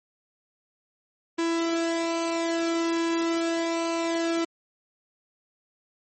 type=tone with flanger; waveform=sawtooth; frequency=333.1 Hz; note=E4; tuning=18 cents sharp; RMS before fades=-26 dBFS; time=1.38-4.45 s; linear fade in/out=10 ms; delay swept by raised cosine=1.6 to 2.44 ms; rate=0.6 Hz; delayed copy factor=-0.55; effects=MP3 32 kbps